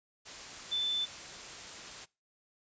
sine tone in noise, 3520 Hz, A7, in tune, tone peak -29 dBFS, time 0.71-1.06 s, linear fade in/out 20 ms, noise white, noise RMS -45 dBFS, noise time 0.25-2.06 s, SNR +13 dB, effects noise-tail reverb RT60 0.3 s tail -24 dB re dry + resampled to 16000 Hz

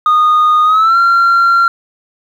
sine tone with pitch glide, 1232 to 1374.9 Hz, D#6 to F6, -17 to -27 cents, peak -4 dBFS, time 0.06-1.68 s, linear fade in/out 2 ms, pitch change +190 cents, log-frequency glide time 0.64-0.98 s, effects tanh soft clip ceiling -5 dBFS + 7-bit

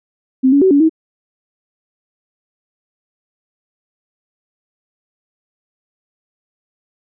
sine tone with pitch steps, 261 / 282.3 / 378.9 / 284.4 / 319.7 Hz, C4 / C#4 / F#4 / C#4 / D#4, -4 / +32 / +41 / +45 / +47 cents, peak -7 dBFS, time 0.43-0.895 s, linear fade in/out 20 ms, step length 93 ms, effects none

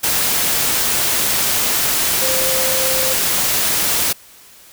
sine tone in noise, 523.3 Hz, C5, in tune, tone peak -22 dBFS, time 2.21-3.14 s, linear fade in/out 10 ms, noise white, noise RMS -17 dBFS, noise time 0.03-4.13 s, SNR -8 dB, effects white hiss -44 dBFS RMS until 4.72 s

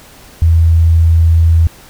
sine tone, 82.41 Hz, E2, in tune, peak -5 dBFS, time 0.42-1.67 s, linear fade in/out 0 ms, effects pink hiss -39 dBFS RMS until 1.89 s

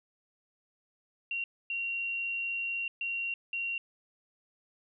sine tone bursts at uneven times, 2752 Hz, F7, 26 cents flat, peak -31 dBFS, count 4, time 1.31-1.44 / 1.7-2.88 / 3.01-3.34 / 3.53-3.78 s, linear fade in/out 2 ms, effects none

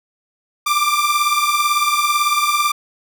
sawtooth beating tone pair, 1174.7 / 1192.7 Hz, D6 / D6, 0 / +26 cents, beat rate 18 Hz, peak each -14 dBFS, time 0.66-2.72 s, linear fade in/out 10 ms, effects none

